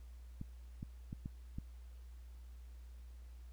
clicks, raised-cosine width 5 ms, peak -30 dBFS, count 5, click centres 0.414 / 0.829 / 1.129 / 1.259 / 1.585 s, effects added 60 Hz sine -50 dBFS peak until 3.52 s + pink hiss -71 dBFS RMS until 3.52 s

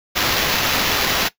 violet noise with sample-and-hold, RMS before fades -19 dBFS, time 0.15-1.29 s, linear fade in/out 20 ms, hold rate 8820 Hz, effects noise-tail reverb RT60 0.1 s tail -17 dB re dry

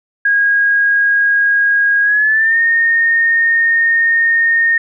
sine tone with pitch glide, 1638 to 1838.6 Hz, G#6 to A#6, -24 to -24 cents, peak -9 dBFS, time 0.25-4.78 s, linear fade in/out 5 ms, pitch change +200 cents, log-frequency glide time 2.02-2.59 s, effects none

